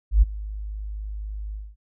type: tone with ADSR envelope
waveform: sine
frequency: 51.91 Hz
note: G#1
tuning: in tune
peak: -9 dBFS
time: 0.11-1.76 s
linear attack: 110 ms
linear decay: 21 ms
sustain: -20 dB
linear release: 220 ms
effects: none